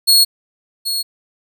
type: tone with echo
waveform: sawtooth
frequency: 4328 Hz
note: C#8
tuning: 42 cents flat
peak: -5 dBFS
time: 0.07-0.25 s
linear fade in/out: 20 ms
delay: 780 ms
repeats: 1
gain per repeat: -10 dB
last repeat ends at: 1.03 s
effects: none